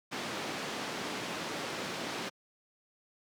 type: band-pass noise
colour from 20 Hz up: pink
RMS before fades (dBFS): -38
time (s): 0.11-2.3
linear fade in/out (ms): 20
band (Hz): 200 to 5200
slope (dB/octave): 12
effects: high-pass 100 Hz 12 dB/octave